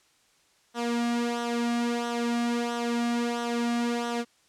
sawtooth tone with flanger, 237.1 Hz, A#3, 30 cents sharp, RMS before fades -28 dBFS, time 0.74-4.25 s, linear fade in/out 50 ms, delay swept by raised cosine 0.42 to 2.02 ms, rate 1.5 Hz, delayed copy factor -0.65, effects white hiss -64 dBFS RMS until 4.48 s + low-pass 8000 Hz 12 dB/octave

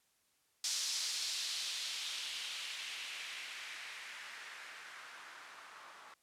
violet noise with low-pass filter sweep, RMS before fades -43 dBFS, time 0.64-6.14 s, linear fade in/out 2 ms, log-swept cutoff 5200 to 1100 Hz, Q 1.7, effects white hiss -75 dBFS RMS until 6.22 s + low-pass 12000 Hz 12 dB/octave

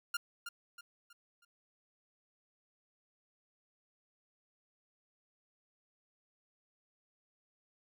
sawtooth tone with echo, 1400 Hz, F6, 4 cents sharp, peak -29 dBFS, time 0.14-0.17 s, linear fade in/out 5 ms, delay 320 ms, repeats 4, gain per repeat -8 dB, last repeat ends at 1.45 s, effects none

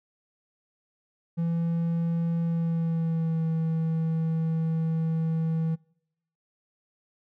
triangle tone with pitch glide, 167.5 to 161.89 Hz, E3 to E3, +28 to -31 cents, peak -22 dBFS, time 1.37-5.76 s, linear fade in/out 20 ms, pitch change -59 cents, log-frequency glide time 2.42-3.45 s, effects noise-tail reverb RT60 0.8 s tail -26 dB re dry

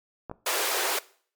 clicks, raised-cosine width 1 ms, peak -21 dBFS, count 2, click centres 0.297 / 0.314 s
pink high-pass noise, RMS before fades -27 dBFS, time 0.46-0.99 s, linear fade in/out 5 ms, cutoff 370 Hz, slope 48 dB/octave
effects noise-tail reverb RT60 0.5 s tail -20 dB re dry + MP3 96 kbps

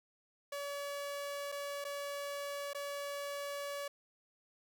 sawtooth tone with dropouts, 569 Hz, C#5, 45 cents sharp, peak -35 dBFS, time 0.52-3.88 s, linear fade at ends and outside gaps 5 ms, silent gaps 1.519-1.522 / 1.843-1.849 / 2.733-2.747 s, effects none

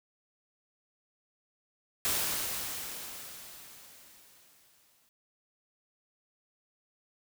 white noise with exponential decay, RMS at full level -29 dBFS, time 2.05-5.09 s, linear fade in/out 0 ms, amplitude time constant 660 ms, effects none

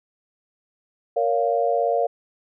sine chord, Bb minor, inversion none, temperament equal with one note detuned, 466.2 / 563.4 / 698.5 Hz, Bb4 / Db5 / F5, 0 / +28 / 0 cents, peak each -23 / -23 / -22 dBFS, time 1.16-2.07 s, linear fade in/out 10 ms, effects none

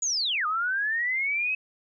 sine linear two-way sweep, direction down then up, 6930 to 1206 to 2575 Hz, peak -24 dBFS, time 0.02-1.55 s, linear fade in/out 5 ms, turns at 0.46 s, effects none

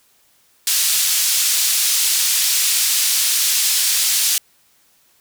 pink band-pass noise, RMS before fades -17 dBFS, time 0.67-4.38 s, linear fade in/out 2 ms, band 4300 to 15000 Hz, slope 12 dB/octave, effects white hiss -57 dBFS RMS until 5.2 s

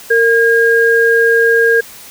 sine tone pair together, 460 / 1623.7 Hz, A#4 / G#6, -23 / -40 cents, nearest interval octave + minor seventh, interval 2183 cents, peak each -10 dBFS, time 0.1-1.81 s, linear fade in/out 10 ms, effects white hiss -35 dBFS RMS until 2.1 s

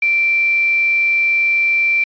sine tone with quantisation, 2349 Hz, D7, in tune, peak -12 dBFS, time 0.02-2.04 s, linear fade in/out 5 ms, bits 5, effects resampled to 11025 Hz

